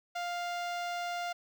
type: tone with notch filter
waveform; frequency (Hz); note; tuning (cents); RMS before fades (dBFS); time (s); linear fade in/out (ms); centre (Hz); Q
sawtooth; 700; F5; +4; -36; 0.15-1.33; 10; 11000; 0.51
effects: none